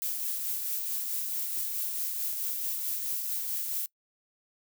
violet noise with tremolo, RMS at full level -31 dBFS, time 0.02-3.86 s, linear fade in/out 0 ms, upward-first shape triangle, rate 4.6 Hz, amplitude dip 35%, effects noise-tail reverb RT60 0.1 s tail -24 dB re dry

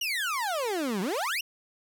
30% pulse exponential two-way sweep, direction down then up, 2960 to 177.5 to 2960 Hz, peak -25 dBFS, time 0.01-1.41 s, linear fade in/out 5 ms, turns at 1.01 s, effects none

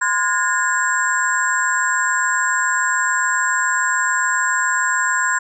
sine tone cluster, 1031 / 1440 / 1652 / 1799 / 7540 Hz, C6 / F#6 / G#6 / A6 / A#8, -26 / -47 / -10 / +38 / +19 cents, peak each -21 / -21 / -21 / -26 / -24 dBFS, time 0.01-5.39 s, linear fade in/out 10 ms, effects none

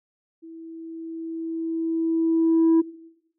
sine tone with level ramp, 327.3 Hz, E4, 12 cents flat, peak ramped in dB -39 to -11 dBFS, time 0.42-2.82 s, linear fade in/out 20 ms, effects noise-tail reverb RT60 0.9 s tail -20 dB re dry + tanh soft clip ceiling -13 dBFS

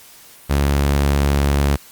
sawtooth tone, 70.7 Hz, C#2, 35 cents sharp, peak -10 dBFS, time 0.49-1.77 s, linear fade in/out 20 ms, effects white hiss -44 dBFS RMS until 1.91 s + Opus 48 kbps

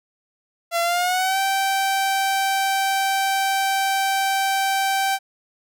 sawtooth tone with pitch glide, 681 to 777.8 Hz, F5 to G5, -44 to -14 cents, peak -15 dBFS, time 0.71-5.19 s, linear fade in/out 50 ms, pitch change +230 cents, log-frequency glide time 0.82-1.39 s, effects none

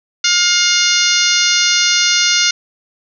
harmonic tone, 710 Hz, F5, 28 cents sharp, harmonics 2 / 3 / 4 / 5 / 6 / 7 / 8 / 9, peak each -19 / -19 / -19 / -19 / -19 / -19 / -19 / -19 dBFS, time 0.24-2.51 s, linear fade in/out 5 ms, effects none

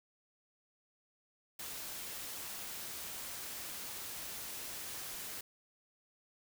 white noise, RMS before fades -44 dBFS, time 1.59-5.41 s, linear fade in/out 5 ms, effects none

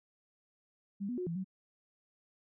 sine tone with pitch steps, 199.2 / 245.8 / 362.5 / 167.7 / 188.2 Hz, G3 / B3 / F#4 / E3 / F#3, +28 / -8 / -35 / +30 / +30 cents, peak -34 dBFS, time 1-1.445 s, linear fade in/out 20 ms, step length 89 ms, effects none

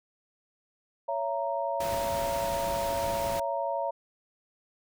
sine chord, A# diminished, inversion first, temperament just, 559.4 / 671.3 / 932.3 Hz, C#5 / E5 / A#5, +16 / +31 / 0 cents, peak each -32 dBFS, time 1.08-3.91 s, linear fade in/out 10 ms
pink noise, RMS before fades -37 dBFS, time 1.8-3.4 s, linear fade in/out 5 ms
effects none

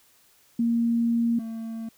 sine / triangle tone pair in turn, 233.1 / 225.6 Hz, A#3 / A3, 0 / +44 cents, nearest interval minor second, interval 56 cents, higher first, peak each -20 / -29 dBFS, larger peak first, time 0.59-1.39 / 1.39-1.89 s, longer first, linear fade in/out 5 ms, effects white hiss -60 dBFS RMS until 1.97 s

